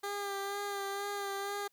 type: tone with vibrato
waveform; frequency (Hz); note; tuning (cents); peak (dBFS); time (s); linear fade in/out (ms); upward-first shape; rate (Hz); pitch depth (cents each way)
15% pulse; 400.6; G4; +38; -29; 0.03-1.68; 10; sine; 2.1; 26
effects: white hiss -74 dBFS RMS until 1.72 s